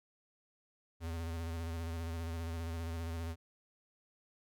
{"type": "tone with vibrato", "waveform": "square", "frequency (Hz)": 82.8, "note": "E2", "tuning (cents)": 8, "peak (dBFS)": -38, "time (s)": [1, 3.36], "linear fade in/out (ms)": 50, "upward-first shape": "square", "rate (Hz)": 15, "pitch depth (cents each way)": 32, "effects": []}